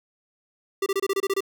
square tone bursts, 391.9 Hz, G4, in tune, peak -22 dBFS, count 9, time 0.82-1.406 s, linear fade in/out 5 ms, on 42 ms, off 26 ms, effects none

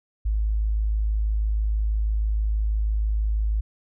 sine tone, 53.1 Hz, G#1, 39 cents sharp, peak -20 dBFS, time 0.25-3.61 s, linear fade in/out 10 ms, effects none

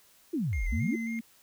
sine exponential two-way sweep, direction down then up, 370 to 38.02 to 370 Hz, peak -27 dBFS, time 0.33-0.96 s, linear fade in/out 10 ms, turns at 0.66 s
triangle tone with vibrato, 2093 Hz, C7, in tune, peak -37 dBFS, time 0.53-1.19 s, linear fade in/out 0 ms, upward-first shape square, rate 3.7 Hz, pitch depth 26 cents each way
sine tone, 227.6 Hz, A#3, 41 cents flat, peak -31 dBFS, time 0.72-1.21 s, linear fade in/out 10 ms
effects white hiss -61 dBFS RMS until 1.42 s

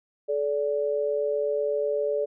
sine tone pair together, 431.6 / 579.5 Hz, A4 / D5, -33 / -23 cents, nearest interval perfect fourth, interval 510 cents, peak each -26 dBFS, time 0.28-2.26 s, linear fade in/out 20 ms, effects none

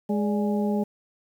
harmonic tone with a mistuned harmonic, 207.7 Hz, G#3, in tune, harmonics 1 / 2 / 3 / 4, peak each -23 / -29 / -33 / -35 dBFS, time 0.09-0.84 s, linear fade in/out 10 ms, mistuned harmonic 3, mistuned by -99 cents, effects 9-bit

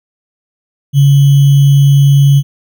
sine tone with sample-and-hold, 140.2 Hz, C#3, 20 cents sharp, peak -3 dBFS, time 0.93-2.43 s, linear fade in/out 50 ms, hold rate 3150 Hz, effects none

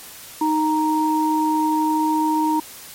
sine tone pair together, 311.1 / 932.3 Hz, D#4 / A#5, 0 / 0 cents, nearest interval octave + perfect fifth, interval 1900 cents, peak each -19 dBFS, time 0.41-2.6 s, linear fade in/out 5 ms, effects white hiss -39 dBFS RMS until 2.94 s + MP3 64 kbps

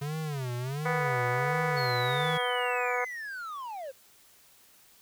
square tone with vibrato, 138.59 Hz, C#3, in tune, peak -32 dBFS, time 0.01-2.38 s, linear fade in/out 10 ms, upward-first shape sine, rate 1.4 Hz, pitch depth 230 cents each way
harmonic tone, 246.9 Hz, B3, in tune, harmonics 2 / 3 / 4 / 5 / 6 / 7 / 8 / 9, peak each -32 / -34 / -35 / -36 / -37 / -37 / -38 / -39 dBFS, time 0.85-3.05 s, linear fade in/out 10 ms
triangle linear sweep, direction down, 4400 to 500 Hz, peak -34 dBFS, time 1.76-3.92 s, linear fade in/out 20 ms
effects white hiss -59 dBFS RMS until 5.01 s

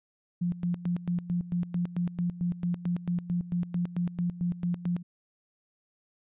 sine tone with tremolo, 175 Hz, F3, 4 cents sharp, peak -25 dBFS, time 0.41-5.03 s, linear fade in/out 10 ms, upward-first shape square, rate 4.5 Hz, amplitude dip 80%, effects resampled to 8000 Hz

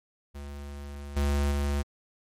square tone with level steps, 71.3 Hz, C#2, 49 cents sharp, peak -38 / -24 / -26 dBFS, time 0.34-1.83 s, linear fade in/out 20 ms, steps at 1.16 / 1.51 s, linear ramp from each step 10 ms, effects MP3 64 kbps

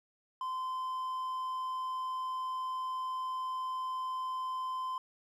triangle tone, 1031 Hz, C6, 26 cents flat, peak -32 dBFS, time 0.41-4.98 s, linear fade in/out 2 ms, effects none

